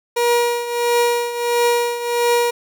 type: tone with tremolo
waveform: 30% pulse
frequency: 477.2 Hz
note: A#4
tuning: 41 cents sharp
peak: -10 dBFS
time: 0.16-2.51 s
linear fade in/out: 10 ms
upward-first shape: triangle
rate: 1.5 Hz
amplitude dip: 75%
effects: none